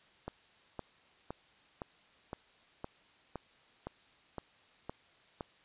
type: click train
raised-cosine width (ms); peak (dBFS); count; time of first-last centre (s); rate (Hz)
1; -25; 11; 0.28-5.408; 1.95
effects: white hiss -64 dBFS RMS until 5.64 s + resampled to 8000 Hz